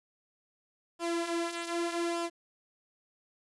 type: tone with flanger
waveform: sawtooth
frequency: 339.9 Hz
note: F4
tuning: 47 cents flat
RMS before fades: -33 dBFS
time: 0.99-2.3 s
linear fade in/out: 50 ms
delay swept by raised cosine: 0.48 to 6.08 ms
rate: 0.83 Hz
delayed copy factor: -0.6
effects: resampled to 24000 Hz + 10-bit